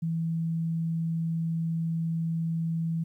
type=tone; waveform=sine; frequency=164.3 Hz; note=E3; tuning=5 cents flat; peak=-26 dBFS; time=0.02-3.04 s; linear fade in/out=10 ms; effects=11-bit